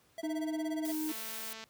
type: tone with tremolo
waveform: square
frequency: 659.3 Hz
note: E5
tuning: in tune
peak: -38 dBFS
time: 0.18-0.92 s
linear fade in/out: 0 ms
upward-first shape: sine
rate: 17 Hz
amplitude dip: 100%
type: tone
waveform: triangle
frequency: 310.2 Hz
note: D#4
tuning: 5 cents flat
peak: -31 dBFS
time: 0.23-1.12 s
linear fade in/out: 5 ms
type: noise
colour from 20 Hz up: blue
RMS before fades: -42 dBFS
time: 0.85-1.53 s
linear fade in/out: 0 ms
type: click train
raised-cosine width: 0.2 ms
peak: -29 dBFS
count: 123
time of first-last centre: 1.09-1.64 s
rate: 222 Hz
effects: pink hiss -67 dBFS RMS until 1.69 s + high-pass 80 Hz 12 dB/octave